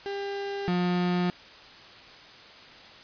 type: tone pair in turn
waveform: 35% pulse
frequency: 399.1 / 178.26 Hz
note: G4 / F3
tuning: +31 / +36 cents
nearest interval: octave + major second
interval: 1395 cents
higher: first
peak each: -29 / -22 dBFS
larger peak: second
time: 0.06-0.68 / 0.68-1.3 s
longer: neither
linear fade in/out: 0 ms
effects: white hiss -48 dBFS RMS until 3.03 s + resampled to 11025 Hz